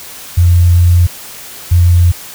sine tone pair in turn, 87.31 / 87.31 Hz, F2 / F2, 0 / 0 cents, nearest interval unison, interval 0 cents, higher neither, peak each -4 dBFS, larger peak neither, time 0.37-1.07 / 1.71-2.12 s, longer first, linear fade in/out 10 ms, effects white hiss -30 dBFS RMS until 2.34 s

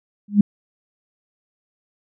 sine tone with exponential growth, 205 Hz, G#3, 22 cents flat, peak -5 dBFS, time 0.28-0.41 s, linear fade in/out 5 ms, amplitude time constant 28 ms, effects none

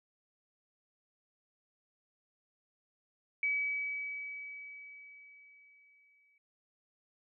sine tone with exponential decay, 2282 Hz, C#7, 50 cents sharp, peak -28 dBFS, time 3.43-6.38 s, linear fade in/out 2 ms, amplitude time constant 640 ms, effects none

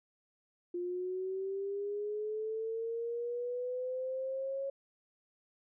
sine linear sweep, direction up, 350 to 550 Hz, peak -34 dBFS, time 0.74-4.7 s, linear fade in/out 5 ms, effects none

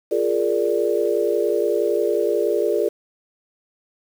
sine chord, Bb dominant seventh, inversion second, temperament equal, 349.2 / 415.3 / 466.2 / 587.3 Hz, F4 / Ab4 / Bb4 / D5, 0 / 0 / 0 / 0 cents, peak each -24 / -21 / -23 / -24 dBFS, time 0.11-2.89 s, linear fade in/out 10 ms, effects 7-bit

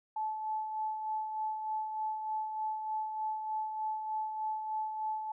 sine tone with tremolo, 867 Hz, A5, 26 cents flat, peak -31 dBFS, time 0.16-5.32 s, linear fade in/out 5 ms, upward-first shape sine, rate 3.3 Hz, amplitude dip 45%, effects none

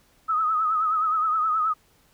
sine tone with vibrato, 1273 Hz, D#6, 39 cents sharp, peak -20 dBFS, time 0.28-1.74 s, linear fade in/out 20 ms, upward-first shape triangle, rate 9.5 Hz, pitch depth 77 cents each way, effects pink hiss -61 dBFS RMS until 2.13 s

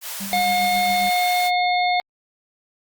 white high-pass noise, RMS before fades -31 dBFS, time 0.01-1.51 s, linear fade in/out 50 ms, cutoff 600 Hz, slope 24 dB/octave
triangle tone with tremolo, 197 Hz, G3, 9 cents sharp, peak -26 dBFS, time 0.2-1.1 s, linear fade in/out 10 ms, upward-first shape triangle, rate 7.4 Hz, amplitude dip 65%
harmonic tone, 719 Hz, F#5, 50 cents flat, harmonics 1 / 3 / 5 / 6, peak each -18 / -24 / -29 / -31 dBFS, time 0.33-2 s, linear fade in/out 0 ms
effects Opus 48 kbps

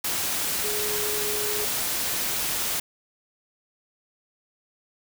sine tone in noise, 420 Hz, G#4, 19 cents sharp, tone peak -31 dBFS, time 0.64-1.65 s, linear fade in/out 5 ms, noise white, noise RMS -27 dBFS, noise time 0.04-2.8 s, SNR -7 dB, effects none

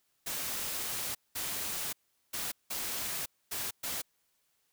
white noise bursts at uneven times, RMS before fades -36 dBFS, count 6, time 0.26-1.15 / 1.35-1.93 / 2.33-2.52 / 2.7-3.26 / 3.51-3.71 / 3.83-4.02 s, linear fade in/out 10 ms, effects white hiss -75 dBFS RMS until 4.72 s

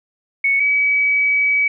sine tone pair in turn, 2217 / 2278 Hz, C#7 / C#7, 0 / +47 cents, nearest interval unison, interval 47 cents, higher second, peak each -13 dBFS, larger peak neither, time 0.44-0.6 / 0.6-1.68 s, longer second, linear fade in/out 5 ms, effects none

